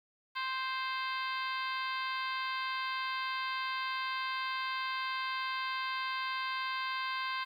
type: harmonic tone with a mistuned harmonic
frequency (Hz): 523.3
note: C5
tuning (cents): 0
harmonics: 2 / 3 / 4 / 5 / 6 / 7 / 8 / 9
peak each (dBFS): -36 / -40 / -42 / -44 / -46 / -47 / -48 / -49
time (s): 0.35-7.45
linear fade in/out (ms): 20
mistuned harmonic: 8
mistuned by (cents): -18
effects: 11-bit